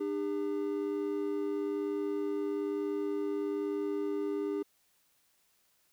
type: tone pair together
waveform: triangle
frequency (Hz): 300.8 / 401.9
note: D4 / G4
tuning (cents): +42 / +43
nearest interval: perfect fourth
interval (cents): 501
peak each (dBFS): -33 / -31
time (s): 0-4.63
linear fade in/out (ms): 10
effects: white hiss -71 dBFS RMS until 5.92 s